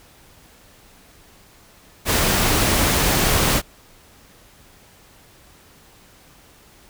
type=noise; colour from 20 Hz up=pink; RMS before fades=-18 dBFS; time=2.05-3.62 s; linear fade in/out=50 ms; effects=pink hiss -50 dBFS RMS until 6.89 s